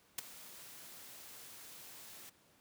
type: noise with ADSR envelope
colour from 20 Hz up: white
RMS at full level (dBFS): -35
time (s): 0.18-2.3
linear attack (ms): 6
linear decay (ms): 11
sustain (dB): -18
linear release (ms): 11
effects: pink hiss -68 dBFS RMS until 2.6 s + high-pass 100 Hz 12 dB/octave